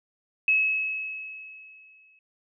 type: tone with exponential decay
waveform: sine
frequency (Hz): 2577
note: E7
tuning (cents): -40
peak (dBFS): -17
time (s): 0.48-2.19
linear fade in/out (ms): 2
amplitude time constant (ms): 370
effects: none